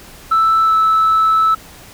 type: tone with pitch glide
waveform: sine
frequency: 1320 to 1308.6 Hz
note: E6 to E6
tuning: +2 to -13 cents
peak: -8 dBFS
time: 0.31-1.55 s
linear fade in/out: 10 ms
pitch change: -15 cents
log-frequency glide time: 0.63-0.74 s
effects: tanh soft clip ceiling -7 dBFS + pink hiss -39 dBFS RMS until 1.93 s